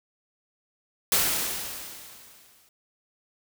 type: noise with exponential decay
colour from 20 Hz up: white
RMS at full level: -21 dBFS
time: 1.12-2.69 s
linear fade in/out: 2 ms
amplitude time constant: 340 ms
effects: none